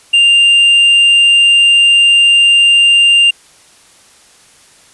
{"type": "tone", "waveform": "triangle", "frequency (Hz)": 2794, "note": "F7", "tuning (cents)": 0, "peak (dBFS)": -3, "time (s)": [0.13, 3.31], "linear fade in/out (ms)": 10, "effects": ["white hiss -44 dBFS RMS until 4.93 s", "resampled to 24000 Hz"]}